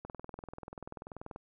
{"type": "click train", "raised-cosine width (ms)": 1, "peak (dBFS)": -29, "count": 28, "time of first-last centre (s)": [0.05, 1.361], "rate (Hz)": 20.6, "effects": []}